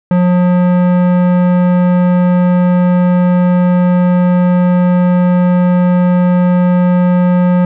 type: tone with tanh clipping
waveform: sine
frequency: 179 Hz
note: F3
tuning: 43 cents sharp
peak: -9 dBFS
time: 0.11-7.65 s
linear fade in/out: 2 ms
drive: 16 dB
effects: none